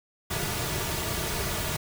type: noise with comb filter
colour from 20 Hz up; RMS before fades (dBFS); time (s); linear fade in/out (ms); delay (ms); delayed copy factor
pink; -30; 0.3-1.77; 10; 3.8; -0.6
effects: none